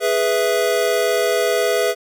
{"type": "chord", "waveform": "square", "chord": "E major", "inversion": "first", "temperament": "equal", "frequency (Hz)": [415.3, 493.9, 659.3], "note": ["G#4", "B4", "E5"], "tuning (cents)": [0, 0, 0], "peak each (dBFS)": -21, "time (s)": [0, 1.95], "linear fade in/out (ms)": 50, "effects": []}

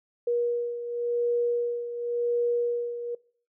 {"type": "beating tone pair", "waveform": "sine", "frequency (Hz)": [477.5, 478.42], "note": ["A#4", "A#4"], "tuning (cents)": [42, 45], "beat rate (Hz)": 0.92, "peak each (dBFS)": [-26, -32], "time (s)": [0.27, 3.15], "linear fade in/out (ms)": 5, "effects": ["noise-tail reverb RT60 0.5 s tail -23 dB re dry"]}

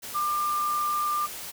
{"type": "tone in noise", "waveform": "sine", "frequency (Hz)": 1194, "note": "D6", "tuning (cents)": 28, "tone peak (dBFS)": -24, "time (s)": [0.14, 1.27], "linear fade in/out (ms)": 20, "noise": "white", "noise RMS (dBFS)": -38, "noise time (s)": [0.02, 1.52], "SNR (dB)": 11, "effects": []}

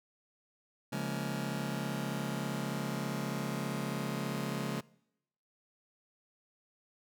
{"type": "chord", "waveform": "sawtooth", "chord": "Bb minor seventh", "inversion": "first", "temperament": "just", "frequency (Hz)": [139.85, 174.81, 209.8, 233.1], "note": ["Db3", "F3", "Ab3", "Bb3"], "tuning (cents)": [16, 2, 18, 0], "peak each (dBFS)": [-34, -36, -34, -38], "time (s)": [0.92, 4.81], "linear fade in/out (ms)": 10, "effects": ["noise-tail reverb RT60 0.8 s tail -23 dB re dry"]}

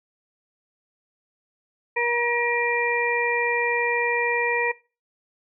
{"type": "harmonic tone", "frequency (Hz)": 476.4, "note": "A#4", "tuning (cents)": 38, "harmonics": [1, 2, 4, 5], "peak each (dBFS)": [-26, -26, -26, -26], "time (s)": [1.96, 4.72], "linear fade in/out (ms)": 10, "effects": ["noise-tail reverb RT60 0.3 s tail -20 dB re dry"]}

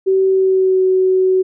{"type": "tone with pitch glide", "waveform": "sine", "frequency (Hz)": [382, 374.4], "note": ["G4", "F#4"], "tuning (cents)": [-45, 20], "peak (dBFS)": -10, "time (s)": [0.06, 1.43], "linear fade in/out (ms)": 20, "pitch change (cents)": -35, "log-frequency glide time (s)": [0.28, 0.83], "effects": []}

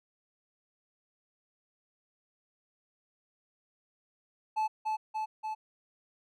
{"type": "tone with echo", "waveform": "triangle", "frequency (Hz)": 868, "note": "A5", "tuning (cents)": -24, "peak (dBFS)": -25, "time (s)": [4.56, 4.68], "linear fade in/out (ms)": 20, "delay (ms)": 290, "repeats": 3, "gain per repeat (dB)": -2, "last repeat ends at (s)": 5.55, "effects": []}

